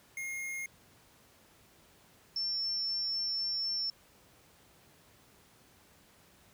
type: tone pair in turn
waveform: square / sine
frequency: 2142 / 5398 Hz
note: C7 / E8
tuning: +40 / +40 cents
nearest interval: octave + major third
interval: 1600 cents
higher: second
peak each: -37 / -31 dBFS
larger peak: second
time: 0.17-0.66 / 2.36-3.9 s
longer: second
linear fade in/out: 2 ms
effects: pink hiss -62 dBFS RMS until 6.53 s + high-pass 60 Hz 12 dB/octave